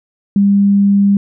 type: tone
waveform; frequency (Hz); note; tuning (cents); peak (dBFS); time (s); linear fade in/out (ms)
sine; 200.1; G3; +36; -7; 0.36-1.17; 2
effects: none